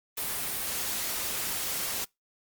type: noise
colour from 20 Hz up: white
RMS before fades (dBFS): -32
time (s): 0.17-2.05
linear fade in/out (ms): 10
effects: noise-tail reverb RT60 0.2 s tail -26 dB re dry + Opus 32 kbps